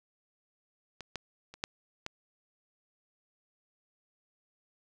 clicks, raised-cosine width 0.2 ms, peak -25 / -19 / -30 / -14 / -19 dBFS, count 5, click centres 1.007 / 1.157 / 1.54 / 1.639 / 2.064 s, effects none

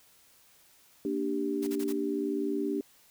sine chord, G minor, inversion first, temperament equal, 233.1 / 293.7 / 392 Hz, Bb3 / D4 / G4, 0 / 0 / 0 cents, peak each -36 / -31 / -32 dBFS, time 1.05-2.81 s, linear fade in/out 2 ms
white noise bursts, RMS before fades -43 dBFS, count 4, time 1.62-1.928 s, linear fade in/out 10 ms, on 53 ms, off 32 ms
effects white hiss -61 dBFS RMS until 3.1 s

